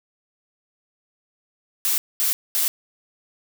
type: noise bursts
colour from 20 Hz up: blue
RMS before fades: -21 dBFS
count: 3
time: 1.85-2.68 s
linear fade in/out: 0 ms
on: 130 ms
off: 220 ms
effects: none